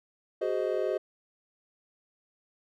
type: chord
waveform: triangle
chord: Ab dominant seventh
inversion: third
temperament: just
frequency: 373.8 / 415.3 / 519.1 / 623 Hz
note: Gb4 / Ab4 / C5 / Eb5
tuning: +18 / 0 / -14 / +2 cents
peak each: -30 / -31 / -31 / -30 dBFS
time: 0.41-0.98 s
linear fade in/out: 10 ms
effects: none